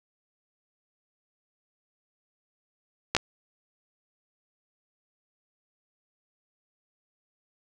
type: clicks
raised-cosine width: 0.2 ms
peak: -5 dBFS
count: 2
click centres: 3.15 / 3.166 s
effects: none